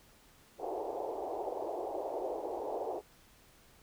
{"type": "band-pass noise", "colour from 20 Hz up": "pink", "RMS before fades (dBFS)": -38, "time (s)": [0.58, 3.02], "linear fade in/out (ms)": 50, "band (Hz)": [350, 860], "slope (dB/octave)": 48, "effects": ["pink hiss -62 dBFS RMS until 3.82 s"]}